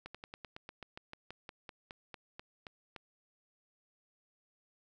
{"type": "slowing click train", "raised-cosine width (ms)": 0.3, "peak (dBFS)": -29, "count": 18, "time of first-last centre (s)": [0.06, 2.963], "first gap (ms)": 86, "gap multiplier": 1.08, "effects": []}